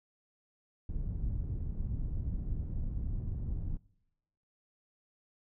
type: low-pass noise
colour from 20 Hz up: pink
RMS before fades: -35 dBFS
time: 0.89-3.77 s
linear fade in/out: 2 ms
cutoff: 120 Hz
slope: 12 dB/octave
effects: noise-tail reverb RT60 0.9 s tail -24 dB re dry